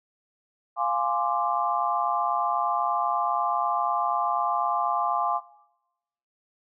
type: chord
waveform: sine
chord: D half-diminished seventh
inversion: first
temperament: equal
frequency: 698.5 / 830.6 / 1046.5 / 1174.7 Hz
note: F5 / Ab5 / C6 / D6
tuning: 0 / 0 / 0 / 0 cents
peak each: -28 dBFS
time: 0.76-5.41 s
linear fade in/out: 50 ms
effects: noise-tail reverb RT60 0.9 s tail -19 dB re dry